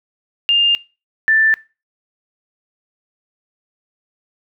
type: tone pair in turn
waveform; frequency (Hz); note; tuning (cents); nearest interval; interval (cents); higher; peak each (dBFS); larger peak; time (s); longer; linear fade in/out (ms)
sine; 2808 / 1768.9; F7 / A6; +9 / +9; minor sixth; 800; first; -10; neither; 0.49-0.75 / 1.28-1.54; neither; 0
effects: noise-tail reverb RT60 0.3 s tail -21 dB re dry